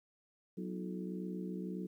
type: harmonic tone with a mistuned harmonic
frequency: 61.74 Hz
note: B1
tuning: in tune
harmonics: 3 / 4 / 5 / 6 / 7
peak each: -40 / -49 / -46 / -47 / -49 dBFS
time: 0.57-1.87 s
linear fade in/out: 10 ms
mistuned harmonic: 6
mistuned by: -68 cents
effects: 12-bit